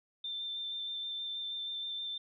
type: tone with vibrato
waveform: sine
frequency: 3568 Hz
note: A7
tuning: 23 cents sharp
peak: -36 dBFS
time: 0.24-2.18 s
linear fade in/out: 5 ms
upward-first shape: square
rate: 6.3 Hz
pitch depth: 10 cents each way
effects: none